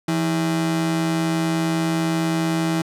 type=ring-modulated tone; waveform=45% pulse; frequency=245.5 Hz; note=B3; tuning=10 cents flat; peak=-16 dBFS; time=0.08-2.82 s; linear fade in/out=5 ms; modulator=77.5 Hz; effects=low-pass 12000 Hz 12 dB/octave